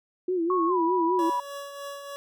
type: tone with vibrato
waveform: sine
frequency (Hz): 349.9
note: F4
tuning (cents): +3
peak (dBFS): -23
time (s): 0.28-1.3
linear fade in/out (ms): 5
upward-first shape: sine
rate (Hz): 4.9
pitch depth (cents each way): 110
type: tone with pitch glide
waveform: sine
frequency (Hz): 1100 to 980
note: C#6 to B5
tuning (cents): -14 to -14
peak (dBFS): -24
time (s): 0.5-1.4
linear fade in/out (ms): 2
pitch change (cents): -200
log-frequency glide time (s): 0.68-0.77
type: tone with tremolo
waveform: 25% pulse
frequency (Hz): 564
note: C#5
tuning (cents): +30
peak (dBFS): -30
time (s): 1.19-2.16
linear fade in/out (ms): 0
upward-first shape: triangle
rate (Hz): 3.3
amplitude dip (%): 50
effects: none